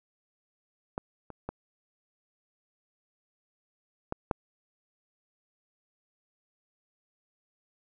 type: clicks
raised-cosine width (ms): 1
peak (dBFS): -18 / -28 / -20 / -17 / -12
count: 5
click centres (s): 0.979 / 1.303 / 1.49 / 4.124 / 4.312
effects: none